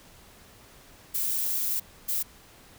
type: noise bursts at uneven times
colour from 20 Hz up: violet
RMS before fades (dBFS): -28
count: 2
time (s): 1.14-1.8 / 2.08-2.23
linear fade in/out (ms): 10
effects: pink hiss -53 dBFS RMS until 2.78 s